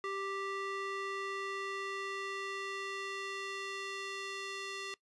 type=tone with band-pass filter sweep; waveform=square; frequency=392 Hz; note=G4; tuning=in tune; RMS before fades=-40 dBFS; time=0.04-4.94 s; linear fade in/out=0 ms; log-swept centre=1400 to 3300 Hz; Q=0.95; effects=noise-tail reverb RT60 0.1 s tail -20 dB re dry + resampled to 24000 Hz

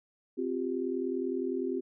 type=chord; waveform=sine; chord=C suspended fourth; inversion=none; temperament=equal with one note detuned; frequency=261.6 / 352.1 / 392 Hz; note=C4 / F4 / G4; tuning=0 / +14 / 0 cents; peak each=-34 dBFS; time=0.37-1.81 s; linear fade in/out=20 ms; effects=none

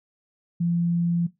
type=tone; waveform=sine; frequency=171.3 Hz; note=F3; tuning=33 cents flat; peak=-20 dBFS; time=0.6-1.27 s; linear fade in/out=10 ms; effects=noise-tail reverb RT60 0.2 s tail -18 dB re dry

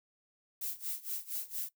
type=noise with tremolo; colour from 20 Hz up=violet; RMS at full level=-36 dBFS; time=0.61-1.69 s; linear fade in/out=5 ms; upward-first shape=sine; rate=4.3 Hz; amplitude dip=90%; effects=noise-tail reverb RT60 0.1 s tail -18 dB re dry

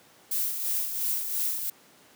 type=noise with tremolo; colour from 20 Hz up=violet; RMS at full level=-27 dBFS; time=0.31-1.7 s; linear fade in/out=5 ms; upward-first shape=sine; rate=2.9 Hz; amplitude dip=50%; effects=pink hiss -56 dBFS RMS until 2.15 s + high-pass 200 Hz 12 dB/octave

